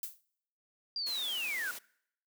violet noise with exponential decay, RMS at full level -35 dBFS, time 0.03-0.21 s, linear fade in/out 1 ms, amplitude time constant 39 ms
sine linear sweep, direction down, 4814 to 1396.9 Hz, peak -33 dBFS, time 0.96-1.71 s, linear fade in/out 2 ms
white high-pass noise, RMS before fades -44 dBFS, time 1.06-1.79 s, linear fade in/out 10 ms, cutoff 190 Hz, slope 96 dB/octave
effects noise-tail reverb RT60 0.7 s tail -23 dB re dry

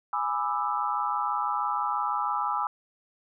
sine chord, E dominant seventh, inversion first, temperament equal with one note detuned, 830.6 / 987.8 / 1192.4 / 1318.5 Hz, G#5 / B5 / D6 / E6, 0 / 0 / +26 / 0 cents, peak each -31 dBFS, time 0.13-2.67 s, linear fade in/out 2 ms, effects none

